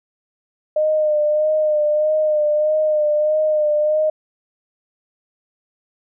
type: tone with vibrato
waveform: sine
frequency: 609 Hz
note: D#5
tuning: 37 cents flat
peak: -14 dBFS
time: 0.76-4.1 s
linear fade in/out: 5 ms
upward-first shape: sine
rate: 1.6 Hz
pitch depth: 30 cents each way
effects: none